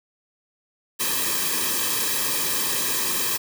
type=noise with comb filter; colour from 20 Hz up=white; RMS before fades=-24 dBFS; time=0.99-3.38 s; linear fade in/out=20 ms; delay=1.4 ms; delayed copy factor=-1; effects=none